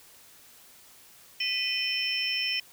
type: tone cluster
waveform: sine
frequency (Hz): 1983 / 2475 / 2608 / 3054 / 5340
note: B6 / D#7 / E7 / G7 / E8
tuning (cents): +7 / -10 / -19 / -46 / +22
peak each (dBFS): -38 / -32 / -39 / -31 / -31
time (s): 1.4-2.6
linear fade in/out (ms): 5
effects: white hiss -54 dBFS RMS until 2.72 s